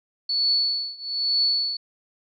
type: tone with tremolo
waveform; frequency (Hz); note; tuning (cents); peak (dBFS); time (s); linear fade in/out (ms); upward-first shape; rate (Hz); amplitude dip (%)
sine; 4435; C#8; 0; -17; 0.29-1.77; 5; triangle; 1.1; 95
effects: none